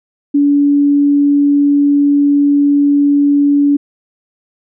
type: tone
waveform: sine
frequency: 286.2 Hz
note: D4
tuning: 45 cents flat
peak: -7 dBFS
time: 0.34-3.77 s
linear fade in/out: 10 ms
effects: none